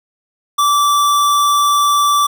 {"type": "tone", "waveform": "square", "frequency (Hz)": 1163, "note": "D6", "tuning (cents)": -17, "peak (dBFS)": -11, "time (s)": [0.58, 2.27], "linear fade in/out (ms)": 10, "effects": []}